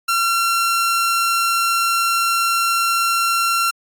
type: tone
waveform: sawtooth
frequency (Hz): 1365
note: F6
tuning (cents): -40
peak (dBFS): -12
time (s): 0.08-3.71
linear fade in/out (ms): 10
effects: AAC 64 kbps